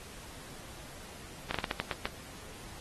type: slowing click train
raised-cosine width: 0.3 ms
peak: -15 dBFS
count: 8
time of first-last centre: 1.51-2.055 s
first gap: 34 ms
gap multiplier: 1.27
effects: pink hiss -49 dBFS RMS until 2.8 s + AAC 32 kbps